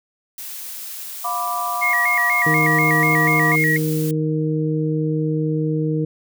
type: noise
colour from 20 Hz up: blue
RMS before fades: -32 dBFS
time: 0.38-4.11 s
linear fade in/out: 2 ms
type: chord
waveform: sine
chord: B diminished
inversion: second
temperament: equal with one note detuned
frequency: 706.6 / 987.8 / 1174.7 Hz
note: F5 / B5 / D6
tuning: +20 / 0 / 0 cents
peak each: -26 / -26 / -24 dBFS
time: 1.24-3.56 s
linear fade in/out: 10 ms
type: tone with vibrato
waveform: sine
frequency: 2024 Hz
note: B6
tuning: 42 cents sharp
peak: -16 dBFS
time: 1.81-3.78 s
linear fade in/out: 20 ms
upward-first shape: square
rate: 4.1 Hz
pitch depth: 100 cents each way
type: harmonic tone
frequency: 155.56 Hz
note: D#3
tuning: in tune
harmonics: 1 / 2 / 3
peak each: -20 / -23 / -25 dBFS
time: 2.46-6.05 s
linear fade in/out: 5 ms
effects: none